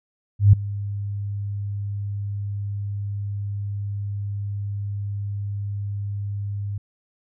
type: tone with ADSR envelope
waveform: sine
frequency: 101.2 Hz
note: G#2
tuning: 44 cents flat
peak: -6 dBFS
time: 0.39-6.78 s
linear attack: 140 ms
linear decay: 6 ms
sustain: -19 dB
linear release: 5 ms
effects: none